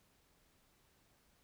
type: silence
effects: pink hiss -72 dBFS RMS until 1.43 s